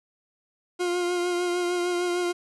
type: tone with vibrato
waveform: 40% pulse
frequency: 353.6 Hz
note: F4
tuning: 22 cents sharp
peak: -23 dBFS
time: 0.79-2.33 s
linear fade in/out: 20 ms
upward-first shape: triangle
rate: 6.6 Hz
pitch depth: 29 cents each way
effects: resampled to 24000 Hz + 9-bit